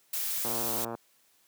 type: noise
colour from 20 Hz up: blue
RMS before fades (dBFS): -32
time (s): 0.13-0.85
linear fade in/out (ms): 5
type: click train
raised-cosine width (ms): 1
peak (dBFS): -22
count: 59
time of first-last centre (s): 0.45-0.95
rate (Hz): 116
effects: white hiss -66 dBFS RMS until 1.47 s + high-pass 150 Hz 12 dB/octave